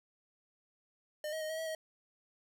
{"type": "tone with pitch steps", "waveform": "square", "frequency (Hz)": [606, 634, 621, 637, 646, 634], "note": ["D#5", "D#5", "D#5", "D#5", "E5", "D#5"], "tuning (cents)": [-46, 32, -3, 41, -35, 32], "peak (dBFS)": -37, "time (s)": [1.24, 1.75], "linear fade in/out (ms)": 2, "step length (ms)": 85, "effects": []}